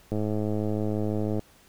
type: click train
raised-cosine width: 2 ms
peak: -16 dBFS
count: 136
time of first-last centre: 0.12-1.394 s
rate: 106 Hz
effects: pink hiss -57 dBFS RMS until 1.68 s